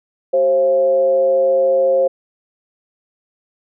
sine tone with frequency modulation, 532 Hz, C5, 29 cents sharp, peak -11 dBFS, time 0.33-2.08 s, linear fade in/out 10 ms, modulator 150 Hz, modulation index 0.46, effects none

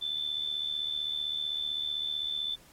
sine tone with amplitude modulation, 3520 Hz, A7, in tune, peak -27 dBFS, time 0.01-2.56 s, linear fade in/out 20 ms, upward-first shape sine, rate 75.7 Hz, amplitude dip 65%, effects pink hiss -57 dBFS RMS until 2.72 s + MP3 64 kbps

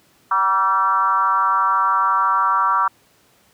sine tone with frequency modulation, 1155 Hz, D6, 29 cents flat, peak -14 dBFS, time 0.31-2.88 s, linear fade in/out 5 ms, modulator 198 Hz, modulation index 1.2, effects pink hiss -56 dBFS RMS until 3.53 s + high-pass 100 Hz 12 dB/octave

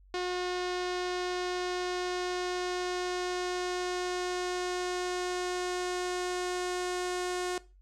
sawtooth tone with low-pass filter sweep, 360.8 Hz, F#4, 44 cents flat, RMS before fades -33 dBFS, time 0.14-7.58 s, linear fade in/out 2 ms, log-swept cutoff 4900 to 8100 Hz, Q 1.4, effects noise-tail reverb RT60 0.3 s tail -19 dB re dry + added 47 Hz sine -55 dBFS peak until 7.81 s

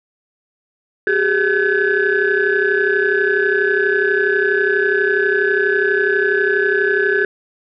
sine tone cluster, 383.3 / 415.5 / 1524 / 1701 Hz, G4 / G#4 / G6 / G#6, -39 / +1 / -49 / +41 cents, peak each -18 dBFS, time 1.07-7.25 s, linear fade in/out 2 ms, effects tanh soft clip ceiling -6 dBFS

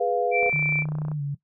sine chord, F diminished, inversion first, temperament equal, 415.3 / 493.9 / 698.5 Hz, Ab4 / Cb5 / F5, 0 / 0 / 0 cents, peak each -27 / -24 / -25 dBFS, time 0-0.5 s, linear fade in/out 10 ms
sine tone, 2339 Hz, D7, 8 cents flat, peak -23 dBFS, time 0.31-0.85 s, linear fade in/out 50 ms
click train, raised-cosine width 1 ms, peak -25 dBFS, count 22, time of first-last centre 0.43-1.116 s, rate 30.6 Hz
sine tone with pitch glide, 151.6 to 142.27 Hz, D#3 to C#3, -45 to +45 cents, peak -25 dBFS, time 0.53-1.35 s, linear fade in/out 10 ms, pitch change -110 cents, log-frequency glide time 1.15-1.22 s
effects noise-tail reverb RT60 0.1 s tail -17 dB re dry

